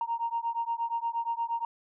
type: beating tone pair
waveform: sine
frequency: 925 / 933.5 Hz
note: A#5 / A#5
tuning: -14 / +2 cents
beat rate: 8.5 Hz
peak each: -31 / -31 dBFS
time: 0.01-1.65 s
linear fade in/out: 2 ms
effects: tanh soft clip ceiling -21 dBFS